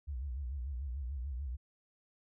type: tone with vibrato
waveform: sine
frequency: 66.1 Hz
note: C2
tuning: 18 cents sharp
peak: -36 dBFS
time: 0.07-1.57 s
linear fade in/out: 20 ms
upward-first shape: sine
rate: 6.8 Hz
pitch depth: 180 cents each way
effects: none